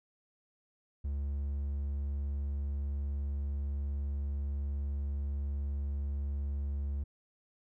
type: tone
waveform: triangle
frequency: 70.6 Hz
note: C#2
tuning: 32 cents sharp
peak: -30 dBFS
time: 1.04-7.04 s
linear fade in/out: 10 ms
effects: none